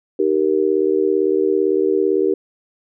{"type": "chord", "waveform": "sine", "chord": "Eb major", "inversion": "none", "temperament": "just", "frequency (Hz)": [311.1, 388.9, 466.7], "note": ["Eb4", "G4", "Bb4"], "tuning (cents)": [0, -14, 2], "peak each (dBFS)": [-21, -16, -20], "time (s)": [0.19, 2.34], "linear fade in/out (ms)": 5, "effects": []}